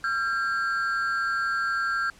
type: ring-modulated tone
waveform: triangle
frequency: 1485 Hz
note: F#6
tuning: 6 cents sharp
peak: -19 dBFS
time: 0.04-2.1 s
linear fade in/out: 2 ms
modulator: 116 Hz
effects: pink hiss -53 dBFS RMS until 2.19 s + low-pass 9000 Hz 12 dB/octave